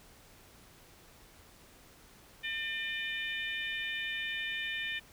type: harmonic tone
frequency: 601 Hz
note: D5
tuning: 40 cents sharp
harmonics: 3 / 4 / 5 / 6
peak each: -37 / -39 / -41 / -43 dBFS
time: 2.43-5 s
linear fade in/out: 20 ms
effects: pink hiss -58 dBFS RMS until 5.12 s